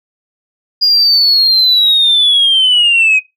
sine linear sweep, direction down, 4877 to 2503 Hz, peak -5 dBFS, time 0.81-3.2 s, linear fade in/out 20 ms, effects noise-tail reverb RT60 0.2 s tail -21 dB re dry + tanh soft clip ceiling -3 dBFS

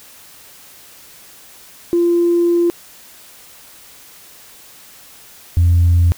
sine tone pair in turn, 344.4 / 86.1 Hz, F4 / F2, -24 / -24 cents, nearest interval 2 octaves, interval 2400 cents, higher first, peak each -10 / -7 dBFS, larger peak second, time 1.93-2.7 / 5.57-6.12 s, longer first, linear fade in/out 0 ms, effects tanh soft clip ceiling -6 dBFS + white hiss -42 dBFS RMS until 6.17 s

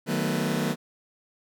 sawtooth chord, B dominant seventh, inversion first, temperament just, 154.34 / 185.21 / 222.2 / 246.9 Hz, D#3 / F#3 / A3 / B3, -14 / +2 / +17 / 0 cents, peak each -26 dBFS, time 0.06-0.76 s, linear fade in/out 50 ms, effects none

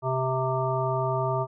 harmonic tone with a mistuned harmonic, 130.81 Hz, C3, in tune, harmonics 1 / 3 / 5 / 7 / 9, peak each -28 / -31 / -29 / -31 / -32 dBFS, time 0.02-1.47 s, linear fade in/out 50 ms, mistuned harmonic 1, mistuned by -20 cents, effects none

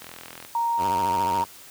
click train, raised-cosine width 0.3 ms, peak -23 dBFS, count 19, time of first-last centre 0.02-0.45 s, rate 41.9 Hz
sine tone, 932.3 Hz, A#5, in tune, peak -21 dBFS, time 0.55-1.44 s, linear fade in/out 2 ms
5% pulse tone with vibrato, 93.6 Hz, F#2, 20 cents sharp, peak -18 dBFS, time 0.77-1.46 s, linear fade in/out 50 ms, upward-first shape triangle, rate 14 Hz, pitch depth 230 cents each way
effects white hiss -46 dBFS RMS until 1.7 s + high-pass 60 Hz 12 dB/octave

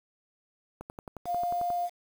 click train, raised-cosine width 1 ms, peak -26 dBFS, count 11, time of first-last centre 0.81-1.703 s, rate 11.2 Hz
sine tone, 703 Hz, F5, 11 cents sharp, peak -27 dBFS, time 1.25-1.9 s, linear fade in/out 50 ms
effects 8-bit

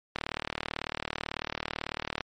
click train, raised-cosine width 0.3 ms, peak -14 dBFS, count 79, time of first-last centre 0.16-2.207 s, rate 38.1 Hz, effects MP3 48 kbps

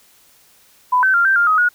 sine tone with pitch steps, 998 / 1536 / 1391 / 1566 / 1401 / 1262 / 1449 Hz, B5 / G6 / F6 / G6 / F6 / D#6 / F#6, +18 / -36 / -7 / -2 / +5 / +24 / -37 cents, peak -11 dBFS, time 0.92-1.69 s, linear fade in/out 10 ms, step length 110 ms, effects white hiss -52 dBFS RMS until 1.74 s

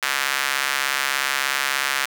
square tone with high-pass filter, 68.3 Hz, C#2, 25 cents flat, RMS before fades -23 dBFS, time 0.02-2.06 s, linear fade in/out 10 ms, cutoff 1600 Hz, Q 1.4, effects 7-bit

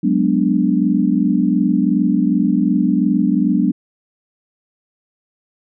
sine chord, G# half-diminished seventh, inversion third, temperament equal, 185 / 207.7 / 246.9 / 293.7 Hz, F#3 / G#3 / B3 / D4, 0 / 0 / 0 / 0 cents, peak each -18 dBFS, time 0.03-3.72 s, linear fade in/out 10 ms, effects none

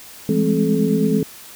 sine tone cluster, 167.5 / 204.9 / 214.2 / 264.3 / 431 Hz, E3 / G#3 / A3 / C4 / A4, +28 / -23 / -46 / +18 / -36 cents, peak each -21 dBFS, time 0.29-1.23 s, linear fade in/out 2 ms, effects white hiss -40 dBFS RMS until 1.55 s

